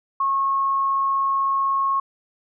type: tone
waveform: sine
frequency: 1091 Hz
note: C#6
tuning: 28 cents flat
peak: -18 dBFS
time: 0.2-2 s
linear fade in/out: 5 ms
effects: none